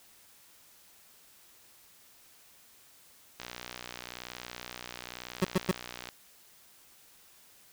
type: click train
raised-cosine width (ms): 0.2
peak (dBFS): -22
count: 165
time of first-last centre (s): 3.4-6.089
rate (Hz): 61
type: tone bursts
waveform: 25% pulse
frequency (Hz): 185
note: F#3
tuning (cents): 0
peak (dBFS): -19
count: 3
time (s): 5.42-5.712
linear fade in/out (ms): 2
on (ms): 24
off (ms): 110
effects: white hiss -59 dBFS RMS until 7.72 s